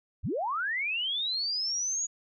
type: linear sweep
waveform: sine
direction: up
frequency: 37.32 to 6820 Hz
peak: -28 dBFS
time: 0.23-2.07 s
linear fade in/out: 20 ms
effects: none